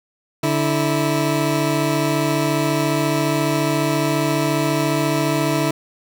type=tone pair together; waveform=20% pulse; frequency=146 / 326.5 Hz; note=D3 / E4; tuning=-10 / -17 cents; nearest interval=octave + major second; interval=1393 cents; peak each=-15 dBFS; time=0.43-5.71 s; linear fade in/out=5 ms; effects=none